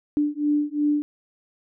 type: beating tone pair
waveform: sine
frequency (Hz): 293.7 / 296.5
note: D4 / D4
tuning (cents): 0 / +17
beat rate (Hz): 2.8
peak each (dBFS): -23 / -23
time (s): 0.17-1.02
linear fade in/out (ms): 0
effects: none